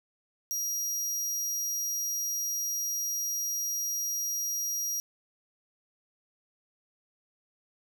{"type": "tone", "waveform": "sawtooth", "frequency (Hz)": 5720, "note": "F8", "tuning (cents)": 41, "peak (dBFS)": -27, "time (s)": [0.51, 5], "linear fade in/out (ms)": 0, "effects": []}